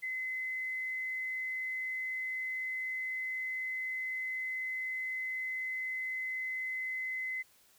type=tone; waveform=sine; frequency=2041 Hz; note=C7; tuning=44 cents flat; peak=-34 dBFS; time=0.02-7.43 s; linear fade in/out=20 ms; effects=white hiss -65 dBFS RMS until 7.78 s